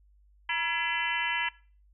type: harmonic tone with a mistuned harmonic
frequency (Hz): 336.9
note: E4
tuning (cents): +38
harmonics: 3 / 4 / 5 / 6 / 7 / 8 / 9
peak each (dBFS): -33 / -43 / -33 / -33 / -36 / -36 / -36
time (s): 0.49-1.49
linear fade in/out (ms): 5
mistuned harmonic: 3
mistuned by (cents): -88
effects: noise-tail reverb RT60 0.4 s tail -20 dB re dry + added 50 Hz sine -58 dBFS peak until 1.93 s